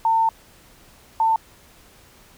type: tone pair in turn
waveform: sine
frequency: 900 / 894.3 Hz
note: A5 / A5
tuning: +39 / +28 cents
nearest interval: unison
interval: 11 cents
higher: first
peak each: -15 dBFS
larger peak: neither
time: 0.05-0.29 / 1.2-1.36 s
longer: first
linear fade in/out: 2 ms
effects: pink hiss -51 dBFS RMS until 2.37 s